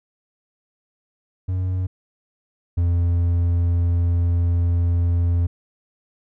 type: tone pair in turn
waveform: triangle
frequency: 92.1 / 86.26 Hz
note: F#2 / F2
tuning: -7 / -21 cents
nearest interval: minor second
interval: 114 cents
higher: first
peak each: -18 / -14 dBFS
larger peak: second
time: 1.48-1.87 / 2.77-5.47 s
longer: second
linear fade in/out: 10 ms
effects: none